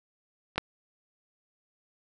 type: clicks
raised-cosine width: 0.3 ms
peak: -27 / -9 dBFS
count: 2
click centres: 0.559 / 0.58 s
effects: none